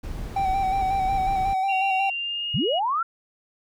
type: noise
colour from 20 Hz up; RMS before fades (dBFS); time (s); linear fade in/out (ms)
brown; -32; 0.03-1.54; 10
type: tone with vibrato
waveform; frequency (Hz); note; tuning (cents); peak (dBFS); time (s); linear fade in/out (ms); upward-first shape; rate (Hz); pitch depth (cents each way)
triangle; 770; G5; -31; -19; 0.36-2.1; 5; square; 5.5; 30
type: tone with pitch glide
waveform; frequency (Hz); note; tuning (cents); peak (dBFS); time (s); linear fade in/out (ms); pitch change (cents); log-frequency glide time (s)
sine; 2761 to 2895; F7 to F#7; -20 to -38; -26; 1.68-2.8; 20; +82; 2.07-2.67
type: linear sweep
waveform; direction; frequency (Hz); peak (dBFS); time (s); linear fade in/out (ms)
sine; up; 92.5 to 1396.9; -21; 2.54-3.03; 5
effects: none